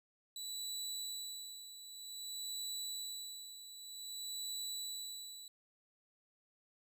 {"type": "tone with tremolo", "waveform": "25% pulse", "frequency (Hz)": 3951, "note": "B7", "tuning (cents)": 0, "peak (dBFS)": -36, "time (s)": [0.36, 5.48], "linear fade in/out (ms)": 2, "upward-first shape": "sine", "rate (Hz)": 0.53, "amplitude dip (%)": 70, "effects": []}